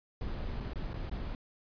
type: noise with dropouts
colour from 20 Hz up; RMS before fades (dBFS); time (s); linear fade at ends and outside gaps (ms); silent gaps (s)
brown; -37; 0.21-1.35; 1; 0.601-0.606 / 0.734-0.757 / 0.933-0.941 / 1.096-1.114
effects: resampled to 11025 Hz